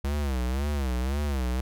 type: tone with vibrato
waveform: square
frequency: 67.4 Hz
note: C#2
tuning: 48 cents flat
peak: -26 dBFS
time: 0.04-1.61 s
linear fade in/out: 5 ms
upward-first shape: sine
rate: 1.9 Hz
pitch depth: 160 cents each way
effects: none